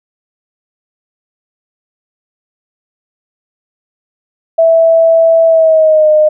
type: tone with pitch glide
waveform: sine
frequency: 657 to 613 Hz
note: E5 to D#5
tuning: -6 to -26 cents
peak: -4 dBFS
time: 4.58-6.29 s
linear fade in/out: 10 ms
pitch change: -120 cents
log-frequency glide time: 5.46-6.09 s
effects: none